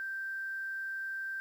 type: tone with quantisation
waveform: sine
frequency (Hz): 1568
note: G6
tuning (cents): 0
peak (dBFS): -35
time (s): 0-1.4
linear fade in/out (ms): 0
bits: 10
effects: none